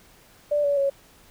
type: tone with pitch steps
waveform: sine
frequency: 587.3 / 570.6 / 554.3 Hz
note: D5 / C#5 / C#5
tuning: 0 / +50 / 0 cents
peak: -19 dBFS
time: 0.51-0.9 s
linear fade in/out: 10 ms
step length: 130 ms
effects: pink hiss -54 dBFS RMS until 1.3 s